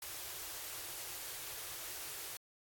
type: band-stop noise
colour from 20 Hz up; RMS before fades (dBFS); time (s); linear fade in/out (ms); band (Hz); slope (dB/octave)
white; -45; 0.02-2.37; 2; 150 to 300; 96
effects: AAC 64 kbps